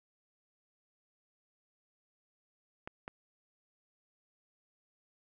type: clicks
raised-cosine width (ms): 0.5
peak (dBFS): -26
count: 2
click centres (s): 2.875 / 3.079
effects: none